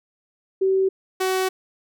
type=tone pair in turn; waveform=sine / sawtooth; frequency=382.7 / 375.7 Hz; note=G4 / F#4; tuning=-42 / +26 cents; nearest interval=unison; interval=32 cents; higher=first; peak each=-16 dBFS; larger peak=neither; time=0.61-0.89 / 1.2-1.49 s; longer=second; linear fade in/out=10 ms; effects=none